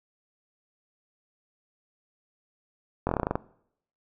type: slowing click train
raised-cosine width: 1 ms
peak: -11 dBFS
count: 10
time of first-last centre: 3.07-3.355 s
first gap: 21 ms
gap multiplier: 1.1
effects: noise-tail reverb RT60 0.7 s tail -21 dB re dry